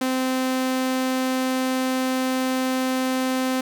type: tone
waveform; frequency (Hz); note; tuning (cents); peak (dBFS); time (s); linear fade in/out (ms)
sawtooth; 258.9; C4; -18; -17; 0.01-3.61; 5
effects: none